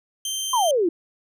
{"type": "tone", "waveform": "20% pulse", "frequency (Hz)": 3133, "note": "G7", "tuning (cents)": -2, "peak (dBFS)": -20, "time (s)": [0.25, 0.71], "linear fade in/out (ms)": 2}
{"type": "exponential sweep", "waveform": "sine", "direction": "down", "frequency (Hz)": [1059, 320.1], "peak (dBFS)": -17, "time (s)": [0.53, 0.89], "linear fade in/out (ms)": 5}
{"effects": []}